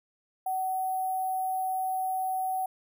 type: tone with sample-and-hold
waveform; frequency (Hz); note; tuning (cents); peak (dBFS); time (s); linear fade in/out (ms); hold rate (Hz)
sine; 753; F#5; +30; -27; 0.46-2.66; 5; 11025
effects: none